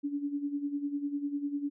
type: tone with tremolo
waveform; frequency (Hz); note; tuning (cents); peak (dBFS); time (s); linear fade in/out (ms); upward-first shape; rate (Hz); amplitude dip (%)
sine; 286.5; D4; -43; -28; 0.03-1.7; 20; sine; 10; 70
effects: none